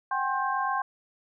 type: tone cluster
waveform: sine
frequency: 760 / 808 / 1066 / 1574 Hz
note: F#5 / G#5 / C6 / G6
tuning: +46 / -48 / +32 / +7 cents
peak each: -33 / -31 / -28 / -33 dBFS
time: 0.11-0.82 s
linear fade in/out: 5 ms
effects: none